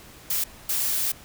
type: noise bursts at uneven times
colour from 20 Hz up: blue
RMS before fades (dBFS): -25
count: 2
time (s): 0.3-0.44 / 0.69-1.12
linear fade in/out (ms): 5
effects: pink hiss -47 dBFS RMS until 1.24 s